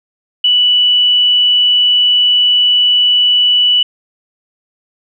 sine tone, 2960 Hz, F#7, in tune, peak -7 dBFS, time 0.44-3.83 s, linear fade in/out 5 ms, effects none

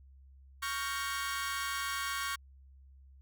sawtooth chord, G half-diminished seventh, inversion second, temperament equal with one note detuned, 1113.2 / 1396.9 / 1568 / 1864.7 Hz, Db6 / F6 / G6 / Bb6, +7 / 0 / 0 / 0 cents, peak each -33 / -38 / -37 / -38 dBFS, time 0.62-2.36 s, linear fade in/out 10 ms, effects added 67 Hz sine -54 dBFS peak until 3.21 s

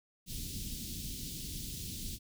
pink band-stop noise, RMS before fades -41 dBFS, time 0.26-2.19 s, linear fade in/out 50 ms, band 280 to 3400 Hz, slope 24 dB/octave, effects none

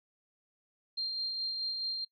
sine tone with tremolo, 4186 Hz, C8, in tune, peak -31 dBFS, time 0.97-2.05 s, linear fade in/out 10 ms, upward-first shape sine, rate 4.7 Hz, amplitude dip 30%, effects noise-tail reverb RT60 0.1 s tail -21 dB re dry

